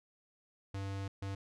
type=tone bursts at uneven times; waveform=square; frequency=98 Hz; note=G2; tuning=in tune; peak=-38 dBFS; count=2; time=0.74-1.08 / 1.22-1.35 s; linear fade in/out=5 ms; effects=low-pass 7000 Hz 12 dB/octave